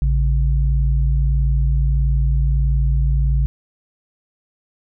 sine tone pair together, 55.94 / 137.5 Hz, A1 / C#3, +29 / -14 cents, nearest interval octave + major third, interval 1557 cents, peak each -14 / -21 dBFS, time 0.02-3.46 s, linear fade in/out 0 ms, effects none

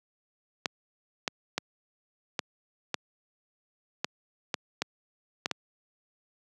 clicks, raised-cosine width 0.2 ms, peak -10 dBFS, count 10, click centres 0.658 / 1.278 / 1.58 / 2.392 / 2.943 / 4.045 / 4.542 / 4.82 / 5.459 / 5.513 s, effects high-pass 150 Hz 12 dB/octave

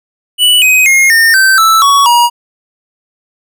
square tone with pitch steps, 2960 / 2518 / 2142 / 1822.1 / 1550 / 1318.5 / 1121.6 / 954.1 Hz, F#7 / D#7 / C7 / A#6 / G6 / E6 / C#6 / A#5, 0 / +20 / +40 / -40 / -20 / 0 / +20 / +40 cents, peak -5 dBFS, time 0.38-2.3 s, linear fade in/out 50 ms, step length 240 ms, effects none

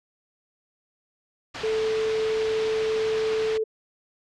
white low-pass noise, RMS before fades -36 dBFS, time 1.54-3.58 s, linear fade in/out 10 ms, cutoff 3600 Hz, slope 12 dB/octave
sine tone, 439 Hz, A4, 4 cents flat, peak -22 dBFS, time 1.63-3.64 s, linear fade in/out 10 ms
effects low-pass 6000 Hz 12 dB/octave

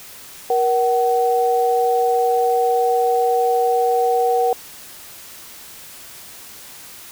sine tone pair together, 474.4 / 753 Hz, A#4 / F#5, +30 / +30 cents, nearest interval minor sixth, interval 800 cents, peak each -17 dBFS, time 0.5-4.53 s, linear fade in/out 2 ms, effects white hiss -39 dBFS RMS until 7.11 s

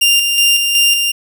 sawtooth tone with tremolo, 2794 Hz, F7, in tune, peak -5 dBFS, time 0.01-1.12 s, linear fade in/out 10 ms, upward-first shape square, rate 2.7 Hz, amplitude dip 40%, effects none

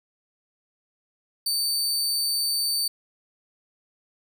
sawtooth tone, 4572 Hz, D8, 47 cents flat, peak -20 dBFS, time 1.46-2.88 s, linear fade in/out 5 ms, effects none

